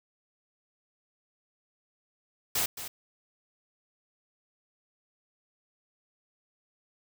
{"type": "noise with echo", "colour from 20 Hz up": "white", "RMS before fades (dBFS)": -28, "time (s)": [2.55, 2.66], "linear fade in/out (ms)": 5, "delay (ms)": 220, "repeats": 1, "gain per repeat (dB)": -11, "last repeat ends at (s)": 2.88, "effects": []}